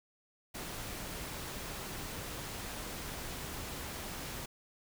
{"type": "noise", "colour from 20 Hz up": "pink", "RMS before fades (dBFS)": -42, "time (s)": [0.54, 4.46], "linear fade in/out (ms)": 10, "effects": []}